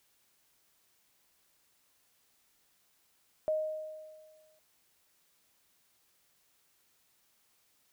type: tone with exponential decay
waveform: sine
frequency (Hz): 622.3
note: D#5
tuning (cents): 0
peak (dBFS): -26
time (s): 3.48-4.59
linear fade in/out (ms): 0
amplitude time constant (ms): 240
effects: white hiss -71 dBFS RMS until 7.92 s